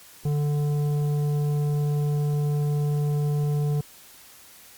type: tone with tanh clipping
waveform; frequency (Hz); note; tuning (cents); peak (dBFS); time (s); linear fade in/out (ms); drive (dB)
sine; 146.83; D3; 0; -23; 0.25-3.81; 5; 10
effects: white hiss -49 dBFS RMS until 4.77 s + Opus 48 kbps